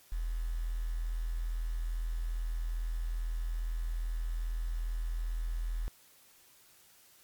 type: tone with quantisation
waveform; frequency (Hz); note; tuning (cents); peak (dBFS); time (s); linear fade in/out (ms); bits
sine; 41.2; E1; 0; -31; 0.12-5.88; 0; 9
effects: white hiss -61 dBFS RMS until 7.23 s + MP3 96 kbps